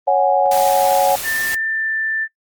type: chord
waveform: sine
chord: C# suspended fourth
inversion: none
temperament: equal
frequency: 554.4 / 740 / 830.6 Hz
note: C#5 / F#5 / G#5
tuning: 0 / 0 / 0 cents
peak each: -16 / -15 / -17 dBFS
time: 0.07-1.16 s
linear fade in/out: 10 ms
type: noise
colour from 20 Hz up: white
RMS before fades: -26 dBFS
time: 0.51-1.55 s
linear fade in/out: 5 ms
type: tone with pitch glide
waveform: sine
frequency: 1784 to 1772.7 Hz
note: A6 to A6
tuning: +23 to +12 cents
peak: -18 dBFS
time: 1.23-2.28 s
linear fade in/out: 50 ms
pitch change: -11 cents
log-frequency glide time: 1.64-1.93 s
effects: noise-tail reverb RT60 0.1 s tail -20 dB re dry + Opus 24 kbps